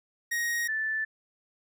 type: tone pair in turn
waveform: 45% pulse / sine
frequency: 1878 / 1756.8 Hz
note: A#6 / A6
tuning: +12 / -3 cents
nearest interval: minor second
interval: 115 cents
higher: first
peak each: -27 dBFS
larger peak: neither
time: 0.31-0.68 / 0.68-1.05 s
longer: neither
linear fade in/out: 10 ms
effects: none